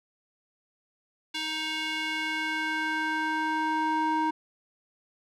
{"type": "tone with band-pass filter sweep", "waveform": "square", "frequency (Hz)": 313.5, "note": "D#4", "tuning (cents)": 13, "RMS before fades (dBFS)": -29, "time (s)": [1.34, 4.31], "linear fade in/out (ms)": 10, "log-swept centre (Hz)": [3300, 850], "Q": 1.8, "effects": []}